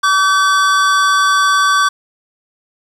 square tone pair together, 1147.2 / 1535 Hz, D6 / G6, -41 / -37 cents, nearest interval perfect fourth, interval 504 cents, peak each -12 / -15 dBFS, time 0.03-1.89 s, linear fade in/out 10 ms, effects low-pass 8000 Hz 12 dB/octave + 7-bit

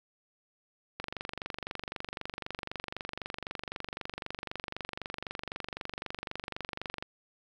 click train, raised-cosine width 0.3 ms, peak -20 dBFS, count 145, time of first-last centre 1-7.025 s, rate 23.9 Hz, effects 9-bit

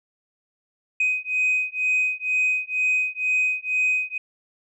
sine beating tone pair, 2508 / 2510.1 Hz, D#7 / D#7, +13 / +15 cents, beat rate 2.1 Hz, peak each -22 dBFS, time 1-4.18 s, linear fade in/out 5 ms, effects tanh soft clip ceiling -15 dBFS

